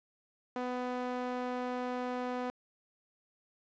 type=tone with band-pass filter; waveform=sawtooth; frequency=249.4 Hz; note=B3; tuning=17 cents sharp; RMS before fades=-36 dBFS; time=0.56-2.5 s; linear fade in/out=0 ms; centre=700 Hz; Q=0.8; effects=resampled to 16000 Hz + 10-bit